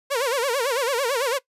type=tone with vibrato; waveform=sawtooth; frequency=510 Hz; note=C5; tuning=44 cents flat; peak=-17 dBFS; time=0.1-1.39 s; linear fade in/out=20 ms; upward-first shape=sine; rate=9 Hz; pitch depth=200 cents each way; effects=noise-tail reverb RT60 0.1 s tail -20 dB re dry + resampled to 32000 Hz

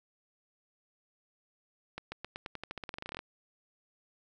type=accelerating click train; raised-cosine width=0.3 ms; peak=-23 dBFS; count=20; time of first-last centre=1.98-3.191 s; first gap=140 ms; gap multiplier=0.9; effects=none

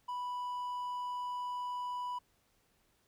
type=tone; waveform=triangle; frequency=987 Hz; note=B5; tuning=1 cent flat; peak=-34 dBFS; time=0.08-2.19 s; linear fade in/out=10 ms; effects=pink hiss -73 dBFS RMS until 3.07 s

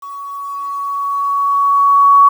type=tone with level ramp; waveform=sine; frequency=1123 Hz; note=C#6; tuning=22 cents sharp; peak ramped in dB=-26 to -3 dBFS; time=0.02-2.29 s; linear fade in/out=10 ms; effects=7-bit

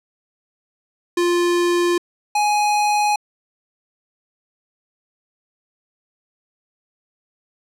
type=tone pair in turn; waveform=square; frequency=349.2 / 834.4 Hz; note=F4 / G#5; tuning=0 / +8 cents; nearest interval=octave + minor third; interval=1508 cents; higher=second; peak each=-16 dBFS; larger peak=neither; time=1.17-1.98 / 2.35-3.16 s; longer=neither; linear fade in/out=5 ms; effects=low-pass 10000 Hz 12 dB/octave

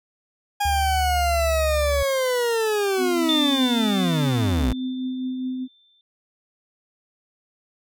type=linear sweep; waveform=40% pulse; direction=down; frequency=820 to 52 Hz; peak=-19 dBFS; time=0.6-4.73 s; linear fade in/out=10 ms
type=tone with pitch glide; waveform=sine; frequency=73.42 to 70.02 Hz; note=D2 to C#2; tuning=0 to +18 cents; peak=-23 dBFS; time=0.65-2.03 s; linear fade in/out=5 ms; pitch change=-82 cents; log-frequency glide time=0.97-1.26 s
type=tone with tremolo; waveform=sine; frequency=256.3 Hz; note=C4; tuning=36 cents flat; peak=-23 dBFS; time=2.97-5.68 s; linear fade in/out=50 ms; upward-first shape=triangle; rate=4.9 Hz; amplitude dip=35%
type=tone with exponential decay; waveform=sine; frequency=3555 Hz; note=A7; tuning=17 cents sharp; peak=-19 dBFS; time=3.29-6.01 s; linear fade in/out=1 ms; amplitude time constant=590 ms
effects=none

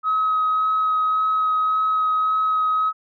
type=tone with vibrato; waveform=sine; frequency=1272 Hz; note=D#6; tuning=38 cents sharp; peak=-16 dBFS; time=0.03-2.93 s; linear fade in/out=50 ms; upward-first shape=sine; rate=1.8 Hz; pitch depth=9 cents each way; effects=tanh soft clip ceiling -13 dBFS

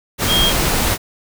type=tone in noise; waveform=sine; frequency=3235 Hz; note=G#7; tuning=46 cents flat; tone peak=-14 dBFS; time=0.27-0.53 s; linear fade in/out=50 ms; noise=pink; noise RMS=-17 dBFS; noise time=0.18-0.98 s; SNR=0 dB; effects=none

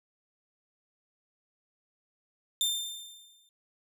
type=tone with exponential decay; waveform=sawtooth; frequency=3591 Hz; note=A7; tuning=35 cents sharp; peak=-21 dBFS; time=2.61-3.49 s; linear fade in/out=1 ms; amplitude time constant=190 ms; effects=none

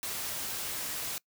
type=noise; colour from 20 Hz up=white; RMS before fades=-36 dBFS; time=0.03-1.18 s; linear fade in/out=0 ms; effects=noise-tail reverb RT60 0.1 s tail -23 dB re dry

